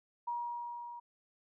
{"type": "tone with level ramp", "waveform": "sine", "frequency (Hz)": 953, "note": "A#5", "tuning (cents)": 38, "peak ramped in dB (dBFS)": [-33, -44], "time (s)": [0.27, 1], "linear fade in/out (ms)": 10, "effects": []}